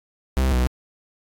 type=tone pair in turn; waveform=45% pulse; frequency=65.41 / 62.17 Hz; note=C2 / B1; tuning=0 / +12 cents; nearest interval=minor second; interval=88 cents; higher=first; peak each=-17 dBFS; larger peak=neither; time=0.37-0.52 / 0.52-0.67 s; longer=neither; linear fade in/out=0 ms; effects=AAC 64 kbps